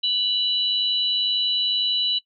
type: tone pair together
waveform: sine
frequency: 2960 / 3951 Hz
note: F#7 / B7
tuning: 0 / 0 cents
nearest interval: perfect fourth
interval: 500 cents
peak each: -22 dBFS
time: 0.03-2.19 s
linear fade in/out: 10 ms
effects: noise-tail reverb RT60 0.1 s tail -19 dB re dry